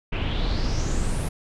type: noise with low-pass filter sweep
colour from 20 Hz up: brown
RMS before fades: -24 dBFS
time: 0.12-1.29 s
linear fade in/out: 10 ms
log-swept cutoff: 2600 to 11000 Hz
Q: 5.2
effects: none